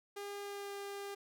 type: tone with pitch glide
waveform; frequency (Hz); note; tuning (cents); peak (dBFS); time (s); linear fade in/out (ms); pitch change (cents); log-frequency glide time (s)
sawtooth; 404.4 to 400.7; G#4 to G4; -46 to +38; -38; 0.16-1.15; 10; -16; 0.42-0.73
effects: none